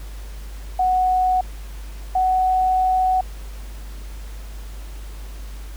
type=tone pair in turn; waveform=sine; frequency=740 / 745.6 Hz; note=F#5 / F#5; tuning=0 / +13 cents; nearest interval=unison; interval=13 cents; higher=second; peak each=-15 dBFS; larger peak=neither; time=0.79-1.41 / 2.15-3.21 s; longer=second; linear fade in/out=5 ms; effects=added 50 Hz sine -31 dBFS peak until 5.76 s + pink hiss -45 dBFS RMS until 5.76 s